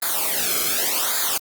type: noise with flanger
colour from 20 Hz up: white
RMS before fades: -22 dBFS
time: 0.02-1.38 s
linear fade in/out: 5 ms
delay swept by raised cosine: 0.35 to 1.1 ms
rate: 0.87 Hz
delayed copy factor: -0.9
effects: Opus 32 kbps